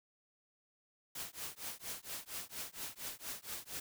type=noise with tremolo; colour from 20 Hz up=white; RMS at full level=-41 dBFS; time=1.15-3.8 s; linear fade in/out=5 ms; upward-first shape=triangle; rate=4.3 Hz; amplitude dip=100%; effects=none